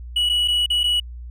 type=tone with dropouts; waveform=triangle; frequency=2932 Hz; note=F#7; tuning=16 cents flat; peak=-15 dBFS; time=0.16-1 s; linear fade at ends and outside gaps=5 ms; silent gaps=0.292-0.296 / 0.478-0.482 / 0.662-0.701 / 0.834-0.839 s; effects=added 60 Hz sine -32 dBFS peak until 1.3 s